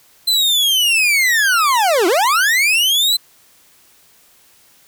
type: linear two-way sweep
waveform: 40% pulse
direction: down then up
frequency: 4100 to 321.3 to 4100 Hz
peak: -11 dBFS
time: 0.27-3.17 s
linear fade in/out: 10 ms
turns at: 2.07 s
effects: white hiss -51 dBFS RMS until 4.87 s